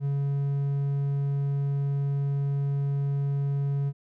triangle tone, 140.3 Hz, C#3, 21 cents sharp, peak -22 dBFS, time 0-3.93 s, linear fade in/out 50 ms, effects none

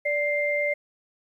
sine tone pair together, 585 / 2097 Hz, D5 / C7, -7 / +3 cents, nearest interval octave + minor seventh, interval 2210 cents, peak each -25 dBFS, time 0.05-0.74 s, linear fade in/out 10 ms, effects 10-bit

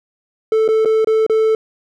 triangle tone with dropouts, 440 Hz, A4, in tune, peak -9 dBFS, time 0.52-1.55 s, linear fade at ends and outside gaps 2 ms, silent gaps 0.679-0.687 / 0.849-0.856 / 1.046-1.072 / 1.265-1.297 s, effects none

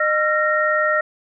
sine tone cluster, 612 / 1364 / 1861 Hz, D#5 / F6 / A#6, -29 / -41 / -3 cents, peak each -20 dBFS, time 0-1.01 s, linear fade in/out 5 ms, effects none

